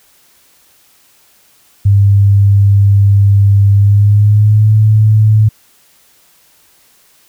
sine tone with pitch glide, 100 to 107.8 Hz, G2 to A2, +35 to -35 cents, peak -4 dBFS, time 1.85-5.49 s, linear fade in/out 10 ms, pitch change +130 cents, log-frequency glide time 3.71-4.73 s, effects white hiss -49 dBFS RMS until 7.28 s

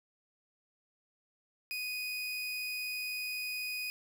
30% pulse tone, 2489 Hz, D#7, in tune, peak -33 dBFS, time 1.71-3.9 s, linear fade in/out 0 ms, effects none

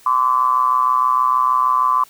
triangle ring-modulated tone, 63.2 Hz, B1, 41 cents sharp, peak -8 dBFS, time 0.06-2.04 s, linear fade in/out 5 ms, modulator 1090 Hz, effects white hiss -48 dBFS RMS until 2.09 s

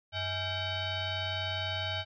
sine tone with frequency modulation, 1568 Hz, G6, in tune, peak -31 dBFS, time 0.12-2.05 s, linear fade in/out 50 ms, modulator 736 Hz, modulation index 3.2, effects none

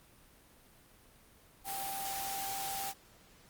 sine tone in noise, 784 Hz, G5, in tune, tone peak -39 dBFS, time 1.64-2.94 s, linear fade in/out 50 ms, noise white, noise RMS -40 dBFS, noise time 1.64-2.94 s, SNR -2 dB, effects pink hiss -61 dBFS RMS until 3.49 s + Opus 32 kbps

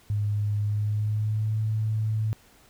sine tone with pitch glide, 103.83 to 108.99 Hz, G#2 to A2, 0 to -16 cents, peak -23 dBFS, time 0.1-2.33 s, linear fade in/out 0 ms, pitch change +84 cents, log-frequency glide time 0.63-1.59 s, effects pink hiss -57 dBFS RMS until 2.69 s

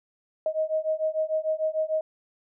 sine beating tone pair, 625 / 631.7 Hz, D#5 / D#5, +8 / +26 cents, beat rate 6.7 Hz, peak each -27 dBFS, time 0.46-2.01 s, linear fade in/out 2 ms, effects none

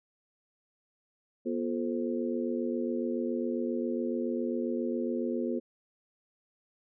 harmonic tone with a mistuned harmonic, 87.3 Hz, F2, in tune, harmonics 3 / 4 / 5 / 6, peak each -32 / -34 / -36 / -38 dBFS, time 1.45-5.6 s, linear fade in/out 20 ms, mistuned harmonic 3, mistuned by -130 cents, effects none

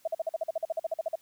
sine tone bursts, 651 Hz, E5, 22 cents flat, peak -26 dBFS, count 16, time 0.05-1.156 s, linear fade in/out 5 ms, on 26 ms, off 46 ms, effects white hiss -63 dBFS RMS until 1.21 s

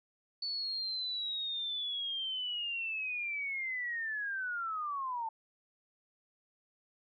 sine linear sweep, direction down, 4482 to 878 Hz, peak -34 dBFS, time 0.42-5.29 s, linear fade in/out 5 ms, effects none

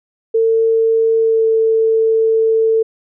sine tone with pitch glide, 450.4 to 446.3 Hz, A4 to A4, +40 to +25 cents, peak -10 dBFS, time 0.34-2.83 s, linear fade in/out 10 ms, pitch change -15 cents, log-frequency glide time 1.17-1.47 s, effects none

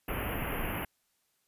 pink band-stop noise, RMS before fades -34 dBFS, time 0.08-0.85 s, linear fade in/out 5 ms, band 3000 to 11000 Hz, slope 96 dB/octave, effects white hiss -75 dBFS RMS until 1.47 s + resampled to 32000 Hz

